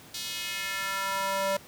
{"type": "tone with high-pass filter sweep", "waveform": "square", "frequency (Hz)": 194.9, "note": "G3", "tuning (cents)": -10, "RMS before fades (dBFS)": -31, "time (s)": [0.14, 1.57], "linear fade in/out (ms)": 5, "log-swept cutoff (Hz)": [4100, 570], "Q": 1.7, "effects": ["pink hiss -50 dBFS RMS until 1.67 s", "high-pass 80 Hz 12 dB/octave"]}